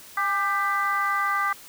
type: tone cluster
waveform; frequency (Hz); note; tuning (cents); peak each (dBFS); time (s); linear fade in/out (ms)
sine; 809 / 1190 / 1562 / 1988; G#5 / D6 / G6 / B6; -46 / +22 / -7 / +11; -31 / -23 / -28 / -29; 0.17-1.53; 5
effects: tanh soft clip ceiling -13 dBFS + white hiss -46 dBFS RMS until 1.68 s